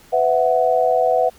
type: chord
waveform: sine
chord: B suspended fourth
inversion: none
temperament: equal with one note detuned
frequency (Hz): 501.9 / 659.3 / 740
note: B4 / E5 / F#5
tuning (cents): +28 / 0 / 0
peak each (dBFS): -18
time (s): 0.12-1.3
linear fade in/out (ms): 20
effects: pink hiss -49 dBFS RMS until 1.38 s